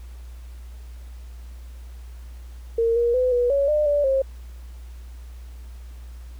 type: tone with pitch steps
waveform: sine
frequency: 459.6 / 472.9 / 506 / 486.9 / 559 / 601 / 581 / 536 Hz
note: A#4 / A#4 / B4 / B4 / C#5 / D5 / D5 / C5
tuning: -25 / +25 / +42 / -25 / +14 / +40 / -19 / +42 cents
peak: -17 dBFS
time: 2.78-4.22 s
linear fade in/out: 5 ms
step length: 180 ms
effects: added 60 Hz sine -36 dBFS peak until 6.39 s + pink hiss -55 dBFS RMS until 6.39 s